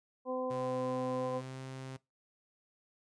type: harmonic tone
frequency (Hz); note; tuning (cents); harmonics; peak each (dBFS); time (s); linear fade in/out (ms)
255.9; C4; -38; 1 / 2 / 3 / 4; -40 / -35 / -44 / -42; 0.25-1.42; 50
type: tone with pitch glide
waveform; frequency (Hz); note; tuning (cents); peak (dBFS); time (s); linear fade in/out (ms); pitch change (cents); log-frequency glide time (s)
sawtooth; 128.4 to 131.78; C3 to C3; -32 to +13; -38; 0.5-1.97; 10; +45; 1.12-1.61
effects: noise-tail reverb RT60 0.2 s tail -21 dB re dry + resampled to 22050 Hz